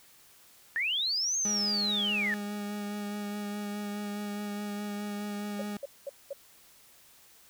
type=linear two-way sweep; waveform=sine; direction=up then down; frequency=1724 to 6480 to 1724 Hz; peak=-27 dBFS; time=0.76-2.34 s; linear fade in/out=0 ms; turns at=1.37 s
type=tone with vibrato; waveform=40% pulse; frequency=206 Hz; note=G#3; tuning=14 cents flat; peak=-33 dBFS; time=1.45-5.77 s; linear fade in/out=2 ms; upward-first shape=sine; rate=4.8 Hz; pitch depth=14 cents each way
type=tone bursts; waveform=sine; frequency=557 Hz; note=C#5; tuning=8 cents sharp; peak=-33 dBFS; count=4; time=5.59-6.332 s; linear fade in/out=5 ms; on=28 ms; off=210 ms
effects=white hiss -58 dBFS RMS until 7.49 s